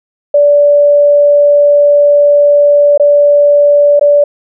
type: tone with dropouts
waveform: sine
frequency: 580 Hz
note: D5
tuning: 22 cents flat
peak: -3 dBFS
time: 0.34-4.24 s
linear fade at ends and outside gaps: 5 ms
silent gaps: 2.977-2.997 / 3.995-4.011 s
effects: none